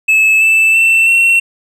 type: tone with pitch steps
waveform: triangle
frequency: 2602 / 2640 / 2678 / 2717 Hz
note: E7 / E7 / E7 / F7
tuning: -23 / +2 / +27 / -48 cents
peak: -5 dBFS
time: 0.08-1.4 s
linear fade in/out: 10 ms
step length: 330 ms
effects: none